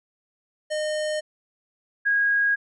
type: tone pair in turn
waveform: square / sine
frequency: 612 / 1640.9 Hz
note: D#5 / G#6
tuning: -29 / -21 cents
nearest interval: octave + perfect fourth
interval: 1708 cents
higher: second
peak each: -25 / -18 dBFS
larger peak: second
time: 0.7-1.21 / 2.05-2.56 s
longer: neither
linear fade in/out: 20 ms
effects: resampled to 24000 Hz